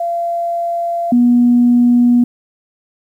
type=tone pair in turn; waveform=sine; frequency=685 / 242.2 Hz; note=F5 / B3; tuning=-34 / -34 cents; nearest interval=octave + tritone; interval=1800 cents; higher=first; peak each=-15 / -6 dBFS; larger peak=second; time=0-1.12 / 1.12-2.24 s; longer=neither; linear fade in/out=5 ms; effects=tanh soft clip ceiling -2 dBFS + 8-bit